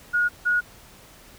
sine tone pair in turn, 1442 / 1450.4 Hz, F#6 / F#6, -45 / -35 cents, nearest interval unison, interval 10 cents, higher second, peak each -18 dBFS, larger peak neither, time 0.13-0.29 / 0.45-0.61 s, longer neither, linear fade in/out 20 ms, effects pink hiss -49 dBFS RMS until 1.38 s

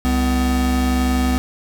square tone pair together, 66.7 / 251.8 Hz, C2 / B3, +34 / +34 cents, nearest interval octave + major seventh, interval 2300 cents, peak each -19 dBFS, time 0.05-1.38 s, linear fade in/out 0 ms, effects none

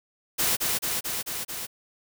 white noise with echo, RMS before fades -24 dBFS, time 0.38-0.57 s, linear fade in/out 20 ms, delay 220 ms, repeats 5, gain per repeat -2 dB, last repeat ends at 1.67 s, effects none

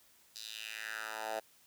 10% pulse tone with high-pass filter sweep, 110 Hz, A2, in tune, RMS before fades -42 dBFS, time 0.35-1.4 s, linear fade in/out 10 ms, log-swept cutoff 4700 to 640 Hz, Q 2.9, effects white hiss -65 dBFS RMS until 1.66 s

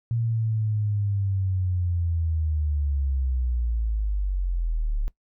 sine linear sweep, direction down, 117.2 to 34.68 Hz, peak -22 dBFS, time 0.11-5.08 s, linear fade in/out 0 ms, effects noise-tail reverb RT60 0.1 s tail -19 dB re dry

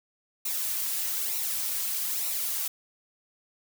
blue noise with flanger, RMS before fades -30 dBFS, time 0.45-2.68 s, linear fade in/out 5 ms, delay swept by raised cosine 0.61 to 3.41 ms, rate 1.1 Hz, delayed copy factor -0.6, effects none

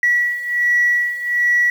sine beating tone pair, 1937 / 1938.3 Hz, B6 / B6, -34 / -33 cents, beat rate 1.3 Hz, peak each -19 / -15 dBFS, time 0.03-1.7 s, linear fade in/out 2 ms, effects tanh soft clip ceiling -7 dBFS + 7-bit

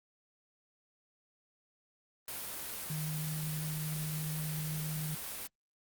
sine tone in noise, 154.8 Hz, D#3, 9 cents flat, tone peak -35 dBFS, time 2.9-5.15 s, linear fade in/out 2 ms, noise white, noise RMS -41 dBFS, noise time 2.28-5.47 s, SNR +3 dB, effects Opus 32 kbps

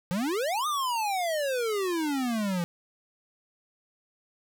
square exponential two-way sweep, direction up then down, 168.1 to 1241 to 168.1 Hz, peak -27 dBFS, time 0.11-2.64 s, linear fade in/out 0 ms, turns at 0.67 s, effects none

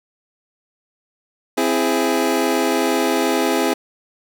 25% pulse chord, C augmented, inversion none, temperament equal with one note detuned, 261.6 / 332.9 / 415.3 Hz, C4 / E4 / G#4, 0 / +17 / 0 cents, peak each -17 dBFS, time 1.57-3.74 s, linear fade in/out 10 ms, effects none

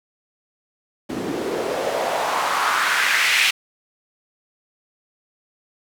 white noise with band-pass filter sweep, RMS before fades -21 dBFS, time 1.09-3.51 s, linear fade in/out 10 ms, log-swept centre 260 to 2600 Hz, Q 2.5, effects none

